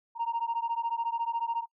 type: beating tone pair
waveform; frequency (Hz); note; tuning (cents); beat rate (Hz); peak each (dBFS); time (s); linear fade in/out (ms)
sine; 922 / 936; A#5 / A#5; -19 / +7; 14; -30; 0.15-1.66; 50
effects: noise-tail reverb RT60 0.1 s tail -25 dB re dry + tanh soft clip ceiling -24 dBFS